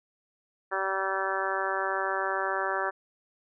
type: harmonic tone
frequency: 192.4 Hz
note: G3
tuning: 32 cents flat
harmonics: 2 / 3 / 4 / 5 / 6 / 7 / 8 / 9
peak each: -35 / -35 / -35 / -35 / -35 / -35 / -35 / -35 dBFS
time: 0.71-2.91 s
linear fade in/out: 20 ms
effects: none